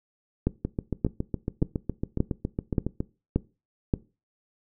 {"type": "two click trains", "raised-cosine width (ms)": 3, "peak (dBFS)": [-9, -14], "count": [7, 18], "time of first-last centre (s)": [[0.47, 3.938], [0.65, 3.005]], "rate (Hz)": [1.73, 7.22], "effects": ["noise-tail reverb RT60 0.3 s tail -20 dB re dry"]}